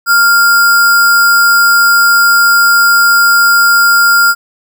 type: tone with sample-and-hold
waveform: sine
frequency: 1396.9 Hz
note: F6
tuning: in tune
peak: -4 dBFS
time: 0.06-4.35 s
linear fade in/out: 50 ms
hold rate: 6300 Hz
effects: none